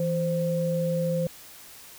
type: tone pair together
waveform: sine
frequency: 165.4 / 521.5 Hz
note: E3 / C5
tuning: +6 / -6 cents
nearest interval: octave + minor sixth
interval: 1988 cents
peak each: -26 dBFS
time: 0-1.27 s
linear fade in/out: 2 ms
effects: white hiss -47 dBFS RMS until 1.98 s